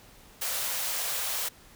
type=high-pass noise; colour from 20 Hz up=white; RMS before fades=-31 dBFS; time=0.41-1.49 s; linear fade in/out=10 ms; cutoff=450 Hz; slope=96 dB/octave; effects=pink hiss -54 dBFS RMS until 1.75 s